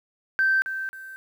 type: tone with echo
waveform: sine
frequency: 1556 Hz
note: G6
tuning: 13 cents flat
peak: -17 dBFS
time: 0.39-0.62 s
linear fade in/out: 0 ms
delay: 270 ms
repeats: 2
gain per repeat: -10 dB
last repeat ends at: 1.16 s
effects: tanh soft clip ceiling -13 dBFS + 9-bit